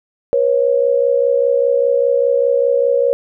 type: tone pair together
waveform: sine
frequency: 483 / 548 Hz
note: B4 / C#5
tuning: -39 / -20 cents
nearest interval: major second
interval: 219 cents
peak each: -14 dBFS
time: 0.33-3.13 s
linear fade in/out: 0 ms
effects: none